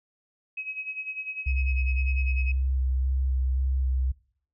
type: tone with tremolo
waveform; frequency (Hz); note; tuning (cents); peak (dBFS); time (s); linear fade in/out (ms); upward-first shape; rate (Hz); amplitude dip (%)
sine; 2549; D#7; +41; -29; 0.57-2.52; 5; sine; 10; 75
type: tone with vibrato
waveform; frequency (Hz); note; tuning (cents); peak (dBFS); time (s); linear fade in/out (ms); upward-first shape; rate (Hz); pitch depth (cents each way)
sine; 65.41; C2; 0; -22; 1.46-4.12; 10; square; 1.9; 15
effects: noise-tail reverb RT60 0.6 s tail -23 dB re dry + tanh soft clip ceiling -15 dBFS